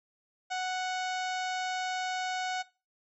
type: harmonic tone with a mistuned harmonic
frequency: 740 Hz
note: F#5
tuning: in tune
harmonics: 1 / 2 / 3 / 4 / 5 / 6 / 7 / 8 / 9 / 10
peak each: -32 / -38 / -42 / -44 / -46 / -48 / -49 / -50 / -51 / -52 dBFS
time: 0.5-2.63 s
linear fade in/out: 20 ms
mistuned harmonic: 6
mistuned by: -24 cents
effects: noise-tail reverb RT60 0.3 s tail -20 dB re dry